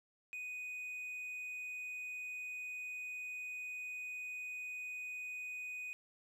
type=tone; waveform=triangle; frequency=2489 Hz; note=D#7; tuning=in tune; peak=-40 dBFS; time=0.33-5.93 s; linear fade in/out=0 ms; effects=none